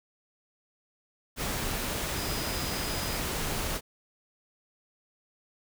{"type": "tone in noise", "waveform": "sine", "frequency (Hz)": 4978, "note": "D#8", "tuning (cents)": 0, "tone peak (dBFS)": -40, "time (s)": [2.14, 3.2], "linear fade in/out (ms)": 50, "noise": "pink", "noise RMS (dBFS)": -32, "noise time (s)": [1.36, 3.81], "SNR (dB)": -11, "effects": []}